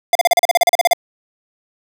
square tone bursts, 698.5 Hz, F5, in tune, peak -9 dBFS, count 14, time 0.13-0.933 s, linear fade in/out 2 ms, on 23 ms, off 37 ms, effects none

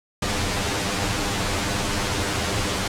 pink noise with comb filter, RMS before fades -24 dBFS, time 0.22-2.88 s, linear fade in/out 5 ms, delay 10 ms, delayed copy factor +0.85, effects low-pass 8000 Hz 12 dB/octave

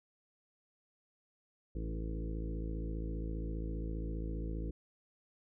harmonic tone with a mistuned harmonic, 55 Hz, A1, in tune, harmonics 1 / 2 / 3 / 4 / 5 / 6 / 7 / 8 / 9, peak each -37 / -47 / -45 / -52 / -49 / -47 / -56 / -51 / -54 dBFS, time 1.75-4.71 s, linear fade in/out 5 ms, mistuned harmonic 6, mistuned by -17 cents, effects none

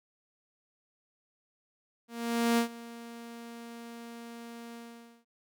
sawtooth tone with ADSR envelope, 233.6 Hz, A#3, 4 cents sharp, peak -19 dBFS, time 2.08-5.25 s, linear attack 500 ms, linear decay 100 ms, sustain -20 dB, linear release 500 ms, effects none

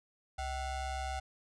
square ring-modulated tone, 349.6 Hz, F4, 2 cents sharp, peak -33 dBFS, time 0.38-1.2 s, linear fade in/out 10 ms, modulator 416 Hz, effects resampled to 22050 Hz

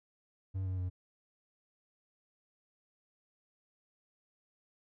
triangle tone with pitch steps, 95.2 / 93.08 / 91.01 Hz, F#2 / F#2 / F#2, +50 / +11 / -28 cents, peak -31 dBFS, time 0.54-0.9 s, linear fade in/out 20 ms, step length 120 ms, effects none

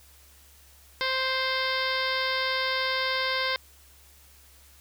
harmonic tone, 523.3 Hz, C5, in tune, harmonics 1 / 2 / 3 / 4 / 5 / 6 / 7 / 8 / 9 / 10, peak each -33 / -32 / -32 / -31 / -41 / -37 / -34 / -38 / -36 / -40 dBFS, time 1.01-3.56 s, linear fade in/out 0 ms, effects added 69 Hz sine -56 dBFS peak until 4.8 s + white hiss -56 dBFS RMS until 4.8 s

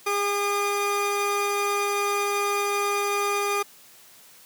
30% pulse tone pair together, 406.1 / 1215.7 Hz, G#4 / D#6, -39 / -41 cents, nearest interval octave + perfect fifth, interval 1898 cents, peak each -23 dBFS, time 0.06-3.63 s, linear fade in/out 10 ms, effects white hiss -51 dBFS RMS until 4.45 s + high-pass 100 Hz 12 dB/octave

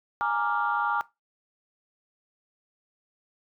sine chord, Bb dominant seventh, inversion third, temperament equal, 830.6 / 932.3 / 1174.7 / 1396.9 Hz, Ab5 / Bb5 / D6 / F6, 0 / 0 / 0 / 0 cents, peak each -29 dBFS, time 0.21-1.01 s, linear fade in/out 0 ms, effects noise-tail reverb RT60 0.2 s tail -18 dB re dry + tanh soft clip ceiling -15 dBFS

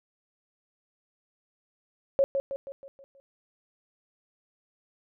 sine tone with echo, 549 Hz, C#5, 17 cents flat, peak -18 dBFS, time 2.19-2.24 s, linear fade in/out 0 ms, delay 160 ms, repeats 6, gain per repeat -6 dB, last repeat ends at 3.2 s, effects none

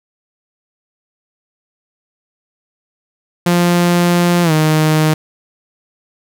sawtooth tone with pitch glide, 174.61 to 155.56 Hz, F3 to D#3, 0 to 0 cents, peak -6 dBFS, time 3.46-5.14 s, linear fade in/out 5 ms, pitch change -200 cents, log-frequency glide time 4.43-4.52 s, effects none

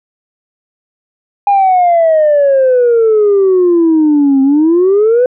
sine exponential two-way sweep, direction down then up, 817 to 265.8 to 511 Hz, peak -4 dBFS, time 1.47-5.26 s, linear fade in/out 2 ms, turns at 4.42 s, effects tanh soft clip ceiling -3 dBFS

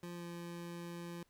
25% pulse tone with pitch glide, 174 to 172 Hz, F3 to F3, -6 to -26 cents, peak -40 dBFS, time 0.03-1.23 s, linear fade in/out 2 ms, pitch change -20 cents, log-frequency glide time 0.14-0.24 s, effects pink hiss -75 dBFS RMS until 1.29 s

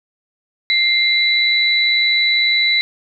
sine tone pair together, 2098 / 3960 Hz, C7 / B7, +4 / +4 cents, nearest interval major seventh, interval 1100 cents, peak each -15 dBFS, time 0.7-2.81 s, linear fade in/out 0 ms, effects none

